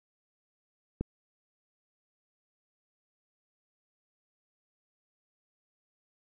click, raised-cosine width 3 ms, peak -18 dBFS, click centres 1.01 s, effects none

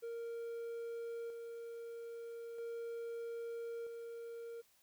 triangle tone with tremolo, 465 Hz, A#4, 4 cents flat, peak -39 dBFS, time 0.02-4.62 s, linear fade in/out 20 ms, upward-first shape square, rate 0.39 Hz, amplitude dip 35%, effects white hiss -71 dBFS RMS until 4.82 s

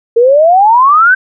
sine exponential sweep, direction up, 452.4 to 1568 Hz, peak -3 dBFS, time 0.16-1.15 s, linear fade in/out 10 ms, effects none

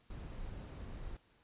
brown noise, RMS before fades -45 dBFS, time 0.1-1.17 s, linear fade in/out 5 ms, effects pink hiss -70 dBFS RMS until 1.43 s + resampled to 8000 Hz

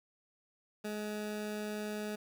20% pulse tone, 210.9 Hz, G#3, 27 cents sharp, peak -32 dBFS, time 0.84-2.16 s, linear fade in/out 10 ms, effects 10-bit

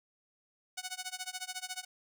5% pulse tone with tremolo, 740 Hz, F#5, in tune, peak -24 dBFS, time 0.77-1.85 s, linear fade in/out 10 ms, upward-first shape sine, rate 14 Hz, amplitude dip 95%, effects none

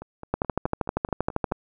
two click trains, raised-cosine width 1 ms, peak -23 / -9 dBFS, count 8 / 16, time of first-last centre 0.02-1.516 / 0.34-1.521 s, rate 4.68 / 12.7 Hz, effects none

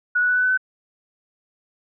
sine tone with pitch steps, 1464 / 1474.2 / 1484.4 / 1494.8 / 1505.2 / 1515.6 Hz, F#6 / F#6 / F#6 / F#6 / F#6 / F#6, -19 / -7 / +5 / +17 / +29 / +41 cents, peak -16 dBFS, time 0.15-0.576 s, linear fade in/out 10 ms, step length 71 ms, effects none

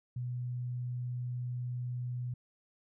sine tone, 123.47 Hz, B2, in tune, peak -34 dBFS, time 0.16-2.34 s, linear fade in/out 5 ms, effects none

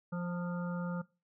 harmonic tone with a mistuned harmonic, 175.3 Hz, F3, 7 cents sharp, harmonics 1 / 3 / 5 / 7 / 8, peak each -34 / -44 / -49 / -48 / -49 dBFS, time 0.12-1.02 s, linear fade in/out 10 ms, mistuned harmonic 5, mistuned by +31 cents, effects noise-tail reverb RT60 0.3 s tail -21 dB re dry

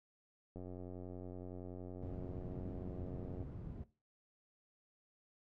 click train, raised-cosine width 2 ms, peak -35 dBFS, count 261, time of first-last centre 0.56-3.427 s, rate 90.7 Hz
white low-pass noise, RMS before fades -47 dBFS, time 2.02-3.84 s, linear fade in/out 5 ms, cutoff 170 Hz, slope 12 dB/octave
effects noise-tail reverb RT60 0.3 s tail -17 dB re dry

